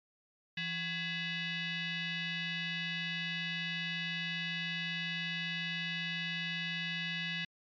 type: tone with frequency modulation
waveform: sine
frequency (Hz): 167.3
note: E3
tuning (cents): +26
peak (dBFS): -34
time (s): 0.57-7.45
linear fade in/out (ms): 5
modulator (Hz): 920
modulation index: 3.7
effects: MP3 96 kbps